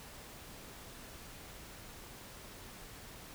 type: silence
effects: pink hiss -51 dBFS RMS until 3.34 s